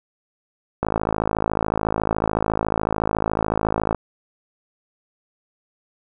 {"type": "click train", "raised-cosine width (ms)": 1, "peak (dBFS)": -6, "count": 169, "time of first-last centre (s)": [0.83, 3.947], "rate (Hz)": 53.9, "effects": []}